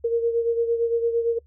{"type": "beating tone pair", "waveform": "sine", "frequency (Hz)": [463.7, 472.5], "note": ["A#4", "A#4"], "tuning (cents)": [-9, 23], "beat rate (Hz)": 8.8, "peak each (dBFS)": [-20, -27], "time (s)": [0.04, 1.39], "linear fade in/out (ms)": 10, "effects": ["noise-tail reverb RT60 0.1 s tail -25 dB re dry", "added 72 Hz sine -52 dBFS peak until 1.46 s"]}